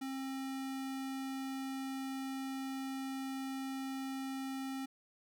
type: tone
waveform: square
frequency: 267.2 Hz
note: C4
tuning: 36 cents sharp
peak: -39 dBFS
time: 0.01-4.86 s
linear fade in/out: 10 ms
effects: none